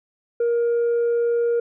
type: tone with tanh clipping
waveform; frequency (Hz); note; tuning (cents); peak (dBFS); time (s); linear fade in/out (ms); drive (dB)
sine; 471; A#4; +18; -18; 0.4-1.6; 5; 1
effects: none